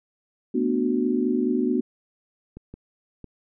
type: chord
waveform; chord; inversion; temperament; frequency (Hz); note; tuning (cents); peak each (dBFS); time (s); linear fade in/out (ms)
sine; B minor seventh; third; just; 222.2 / 246.9 / 296.3 / 370.4; A3 / B3 / D4 / F#4; +17 / 0 / +15 / +2; -29 / -23 / -27 / -26; 0.54-1.81; 10
type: clicks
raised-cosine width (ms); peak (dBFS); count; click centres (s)
3; -26; 3; 2.57 / 2.74 / 3.243
effects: none